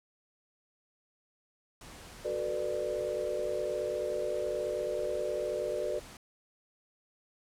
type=low-pass noise; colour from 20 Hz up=pink; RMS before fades=-50 dBFS; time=1.81-6.17 s; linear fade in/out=2 ms; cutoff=11000 Hz; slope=24 dB/octave
type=chord; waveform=sine; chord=B minor seventh; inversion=second; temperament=just; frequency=370.4 / 444.5 / 493.9 / 592.7 Hz; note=F#4 / A4 / B4 / D5; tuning=+2 / +18 / 0 / +16 cents; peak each=-38 / -38 / -36 / -34 dBFS; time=2.24-6 s; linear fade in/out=20 ms
effects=none